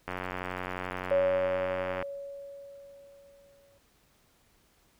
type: click train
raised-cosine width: 0.5 ms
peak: -19 dBFS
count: 179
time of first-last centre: 0.08-2.025 s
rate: 91.5 Hz
type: tone with exponential decay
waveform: sine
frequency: 560 Hz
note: C#5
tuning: 18 cents sharp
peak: -21 dBFS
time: 1.11-3.78 s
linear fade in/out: 5 ms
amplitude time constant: 580 ms
effects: pink hiss -66 dBFS RMS until 4.99 s